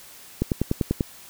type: click train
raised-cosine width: 3 ms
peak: -8 dBFS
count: 7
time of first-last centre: 0.42-1.008 s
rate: 10.2 Hz
effects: white hiss -46 dBFS RMS until 1.29 s